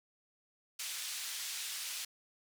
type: band-pass noise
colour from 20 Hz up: pink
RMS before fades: -41 dBFS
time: 0.79-2.05 s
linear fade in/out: 5 ms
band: 2900 to 12000 Hz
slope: 12 dB/octave
effects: none